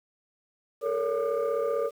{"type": "tone cluster", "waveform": "sine", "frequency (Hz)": [428.2, 463.7, 564, 1203], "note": ["A4", "A#4", "C#5", "D6"], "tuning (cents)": [-47, -9, 30, 41], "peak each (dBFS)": [-32, -27, -28, -35], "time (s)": [0.81, 1.91], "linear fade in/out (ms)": 50, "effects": ["tanh soft clip ceiling -19 dBFS", "9-bit"]}